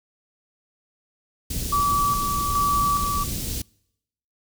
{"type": "band-stop noise", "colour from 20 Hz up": "pink", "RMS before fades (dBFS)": -28, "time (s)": [1.5, 3.62], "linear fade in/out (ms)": 5, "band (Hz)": [260, 4500], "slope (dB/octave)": 12}
{"type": "tone with tremolo", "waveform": "sine", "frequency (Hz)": 1151, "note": "D6", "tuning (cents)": -35, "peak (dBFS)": -18, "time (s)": [1.72, 3.24], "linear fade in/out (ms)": 10, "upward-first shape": "square", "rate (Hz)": 1.2, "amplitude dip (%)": 40}
{"effects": ["noise-tail reverb RT60 0.8 s tail -26 dB re dry"]}